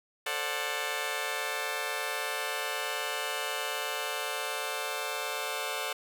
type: chord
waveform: 10% pulse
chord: D dominant seventh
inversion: second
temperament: just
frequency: 440.5 / 528.6 / 587.3 / 734.2 Hz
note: A4 / C5 / D5 / F#5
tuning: +2 / +18 / 0 / -14 cents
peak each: -29 dBFS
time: 0.26-5.93 s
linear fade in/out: 5 ms
effects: none